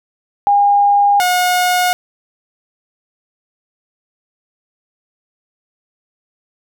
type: tone pair in turn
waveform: sine / sawtooth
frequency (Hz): 811 / 722.5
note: G#5 / F#5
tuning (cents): -41 / -41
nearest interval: major second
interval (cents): 200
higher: first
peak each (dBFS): -8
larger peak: neither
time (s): 0.47-1.2 / 1.2-1.93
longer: neither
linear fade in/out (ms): 0
effects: none